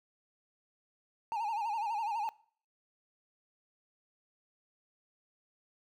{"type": "tone with vibrato", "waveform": "triangle", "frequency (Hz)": 870, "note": "A5", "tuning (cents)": -20, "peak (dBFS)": -30, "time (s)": [1.32, 2.29], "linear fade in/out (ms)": 0, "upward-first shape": "sine", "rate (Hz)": 12, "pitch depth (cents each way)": 120, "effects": ["noise-tail reverb RT60 0.5 s tail -22 dB re dry"]}